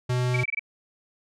square tone, 124.8 Hz, B2, 19 cents sharp, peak -23 dBFS, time 0.09-0.44 s, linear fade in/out 10 ms
sine tone bursts, 2300 Hz, D7, 37 cents flat, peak -24 dBFS, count 6, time 0.34-0.594 s, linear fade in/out 5 ms, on 24 ms, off 22 ms
effects low-pass 8000 Hz 12 dB/octave

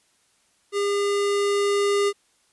square tone with level ramp, 404.4 Hz, G#4, 46 cents flat, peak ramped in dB -22 to -19 dBFS, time 0.72-2.13 s, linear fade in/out 50 ms, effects white hiss -64 dBFS RMS until 2.52 s + resampled to 24000 Hz

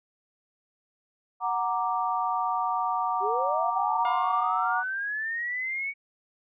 sine chord, Gb augmented, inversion none, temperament equal, 740 / 932.3 / 1174.7 Hz, Gb5 / Bb5 / D6, 0 / 0 / 0 cents, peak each -29 dBFS, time 1.4-4.84 s, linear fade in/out 50 ms
sine linear sweep, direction up, 376.4 to 2251 Hz, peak -28 dBFS, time 3.2-5.94 s, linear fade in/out 50 ms
sawtooth tone with exponential decay, 709 Hz, F5, 26 cents sharp, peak -25 dBFS, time 4.05-5.11 s, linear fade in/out 1 ms, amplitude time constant 230 ms
effects resampled to 8000 Hz

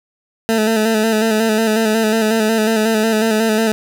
20% pulse tone with vibrato, 220 Hz, A3, in tune, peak -8 dBFS, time 0.49-3.72 s, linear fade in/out 0 ms, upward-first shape square, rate 5.5 Hz, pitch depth 36 cents each way, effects none

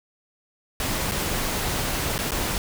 pink noise with dropouts, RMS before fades -26 dBFS, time 0.8-2.58 s, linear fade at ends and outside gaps 1 ms, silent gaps 1.114-1.119 / 2.18-2.189 / 2.308-2.318 s, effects none

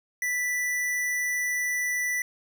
square tone, 1975.5 Hz, B6, in tune, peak -26 dBFS, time 0.22-2.22 s, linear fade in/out 2 ms, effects none

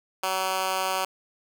10% pulse tone with high-pass filter, 188.7 Hz, F#3, 34 cents sharp, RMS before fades -27 dBFS, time 0.23-1.05 s, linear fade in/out 5 ms, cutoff 740 Hz, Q 0.84, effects none

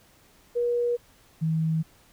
sine tone pair in turn, 480 / 160.18 Hz, B4 / E3, -49 / -49 cents, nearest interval octave + perfect fifth, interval 1900 cents, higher first, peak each -22 dBFS, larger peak neither, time 0.55-0.97 / 1.41-1.83 s, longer neither, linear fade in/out 20 ms, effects pink hiss -58 dBFS RMS until 2.12 s

